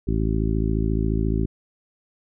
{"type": "harmonic tone", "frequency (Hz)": 54.3, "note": "A1", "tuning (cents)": -22, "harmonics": [1, 2, 3, 4, 5, 6, 7], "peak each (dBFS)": [-23, -26, -28, -29, -30, -31, -31], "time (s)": [0.07, 1.46], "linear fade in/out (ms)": 10, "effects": []}